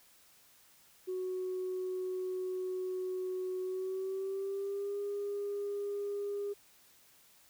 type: tone with pitch glide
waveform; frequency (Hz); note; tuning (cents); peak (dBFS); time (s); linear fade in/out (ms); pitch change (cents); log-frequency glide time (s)
sine; 370 to 405.8; F#4 to G#4; 0 to -40; -33; 1.07-6.54; 20; +160; 3.61-5
effects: tanh soft clip ceiling -30 dBFS + white hiss -63 dBFS RMS until 7.49 s